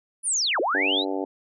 sine linear two-way sweep, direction down then up, 10180 to 311.1 to 4103 Hz, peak -21 dBFS, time 0.23-1.05 s, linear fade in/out 50 ms, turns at 0.6 s
harmonic tone, 96.2 Hz, G2, 32 cents flat, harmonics 3 / 4 / 5 / 6 / 7 / 8 / 9, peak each -29 / -31 / -33 / -35 / -36 / -37 / -38 dBFS, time 0.74-1.25 s, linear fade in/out 10 ms
effects none

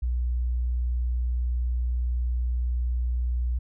sine tone, 60.8 Hz, B1, 26 cents flat, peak -23 dBFS, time 0.02-3.59 s, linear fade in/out 10 ms, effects none

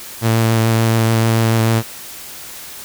sawtooth tone with vibrato, 113.1 Hz, A2, 48 cents sharp, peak -8 dBFS, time 0.21-1.83 s, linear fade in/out 50 ms, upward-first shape sine, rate 6.9 Hz, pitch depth 16 cents each way, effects white hiss -33 dBFS RMS until 2.84 s

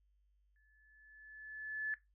sine tone with exponential growth, 1730 Hz, A6, 30 cents flat, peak -33 dBFS, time 0.56-1.94 s, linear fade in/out 1 ms, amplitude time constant 300 ms, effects noise-tail reverb RT60 0.2 s tail -17 dB re dry + added 50 Hz sine -70 dBFS peak until 2.14 s

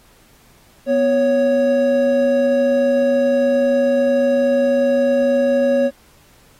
triangle tone pair together, 246.7 / 554.4 Hz, B3 / C#5, -2 / 0 cents, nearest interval octave + major second, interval 1402 cents, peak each -17 / -12 dBFS, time 0.86-5.91 s, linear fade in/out 50 ms, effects pink hiss -52 dBFS RMS until 6.59 s + AAC 48 kbps

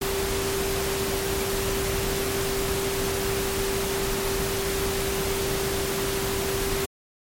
sine tone in noise, 391 Hz, G4, 4 cents flat, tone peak -27 dBFS, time 0.01-6.86 s, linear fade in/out 10 ms, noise pink, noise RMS -28 dBFS, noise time 0.01-6.86 s, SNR -2 dB, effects MP3 64 kbps

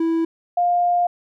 triangle / sine tone pair in turn, 328.7 / 704.6 Hz, E4 / F5, -5 / +15 cents, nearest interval octave + minor second, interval 1320 cents, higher second, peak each -15 dBFS, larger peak neither, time 0-0.25 / 0.57-1.07 s, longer second, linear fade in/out 5 ms, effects none

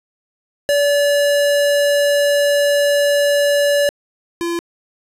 square tone pair in turn, 575 / 341.2 Hz, D5 / F4, -37 / -40 cents, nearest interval major sixth, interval 903 cents, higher first, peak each -13 / -19 dBFS, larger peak first, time 0.69-3.89 / 4.41-4.59 s, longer first, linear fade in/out 0 ms, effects resampled to 32000 Hz + 7-bit

